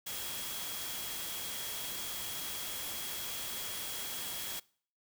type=tone in noise; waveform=sine; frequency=3298 Hz; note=G#7; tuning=13 cents flat; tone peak=-46 dBFS; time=0.06-4.6 s; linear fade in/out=10 ms; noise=white; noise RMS=-40 dBFS; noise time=0.06-4.6 s; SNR=-9 dB; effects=noise-tail reverb RT60 0.5 s tail -23 dB re dry